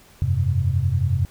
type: chord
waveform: sine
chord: F suspended second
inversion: none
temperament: just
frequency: 87.31 / 98.22 / 130.96 Hz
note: F2 / G2 / C3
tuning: 0 / +4 / +2 cents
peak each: -22 dBFS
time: 0.22-1.25 s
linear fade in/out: 0 ms
effects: pink hiss -51 dBFS RMS until 1.3 s